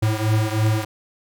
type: beating tone pair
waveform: square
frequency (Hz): 107.7 / 110.8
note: A2 / A2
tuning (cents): -37 / +13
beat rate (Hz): 3.1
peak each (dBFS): -20 / -23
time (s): 0.02-0.85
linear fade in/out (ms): 10
effects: none